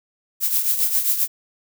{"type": "noise with tremolo", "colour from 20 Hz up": "violet", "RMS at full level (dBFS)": -17, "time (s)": [0.4, 1.28], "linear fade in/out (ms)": 50, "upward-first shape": "triangle", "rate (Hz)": 7.5, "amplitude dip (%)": 70, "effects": []}